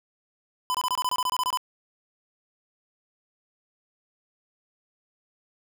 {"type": "tone bursts", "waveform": "square", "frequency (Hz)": 1005, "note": "B5", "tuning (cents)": 30, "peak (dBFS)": -24, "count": 13, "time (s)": [0.7, 1.573], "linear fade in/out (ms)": 0, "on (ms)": 45, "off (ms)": 24, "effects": []}